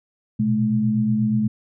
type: tone cluster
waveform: sine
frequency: 118 / 126.3 / 214.6 Hz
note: A#2 / B2 / A3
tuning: +22 / +39 / -43 cents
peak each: -27 / -25 / -18 dBFS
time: 0.39-1.48 s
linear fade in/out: 10 ms
effects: none